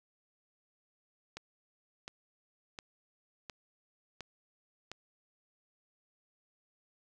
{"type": "click train", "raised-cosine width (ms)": 0.2, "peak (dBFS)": -25, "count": 6, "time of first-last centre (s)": [1.37, 4.916], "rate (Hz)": 1.41, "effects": []}